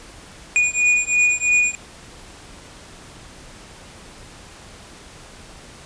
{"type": "beating tone pair", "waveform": "square", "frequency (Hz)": [2455, 2458], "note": ["D#7", "D#7"], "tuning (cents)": [-24, -22], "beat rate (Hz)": 3, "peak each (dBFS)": -19, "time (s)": [0.56, 1.75], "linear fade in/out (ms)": 0, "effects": ["pink hiss -42 dBFS RMS until 5.85 s", "resampled to 22050 Hz"]}